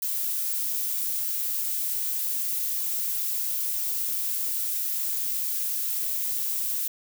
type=noise; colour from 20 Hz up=violet; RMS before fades=-28 dBFS; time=0.02-6.88 s; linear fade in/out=5 ms; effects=none